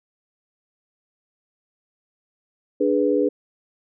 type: chord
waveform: sine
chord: G# diminished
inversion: second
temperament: equal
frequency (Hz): 293.7 / 415.3 / 493.9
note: D4 / G#4 / B4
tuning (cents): 0 / 0 / 0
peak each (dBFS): -21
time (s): 2.8-3.29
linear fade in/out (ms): 10
effects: none